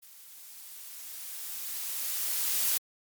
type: noise with level ramp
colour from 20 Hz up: blue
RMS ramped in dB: -52 to -26 dBFS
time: 0.02-2.78 s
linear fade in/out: 10 ms
effects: MP3 96 kbps